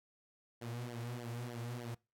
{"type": "tone with flanger", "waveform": "sawtooth", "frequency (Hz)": 119.6, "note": "A#2", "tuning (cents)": 45, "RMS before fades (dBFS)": -43, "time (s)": [0.61, 1.95], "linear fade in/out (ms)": 10, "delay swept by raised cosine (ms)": [0.77, 5.47], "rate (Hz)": 3.3, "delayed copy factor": -0.8, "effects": ["noise-tail reverb RT60 0.3 s tail -26 dB re dry", "AAC 64 kbps"]}